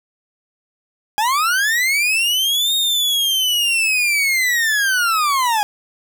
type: linear two-way sweep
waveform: 40% pulse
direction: up then down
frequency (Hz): 813 to 3729 to 813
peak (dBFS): -14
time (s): 1.18-5.63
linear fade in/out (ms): 0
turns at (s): 2.75
effects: none